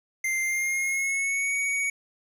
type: tone with pitch glide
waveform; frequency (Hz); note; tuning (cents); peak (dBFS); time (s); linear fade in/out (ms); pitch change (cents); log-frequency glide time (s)
square; 2093 to 2243; C7 to C#7; 0 to +20; -25; 0.24-1.9; 5; +120; 0.42-1.55
effects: resampled to 32000 Hz + 9-bit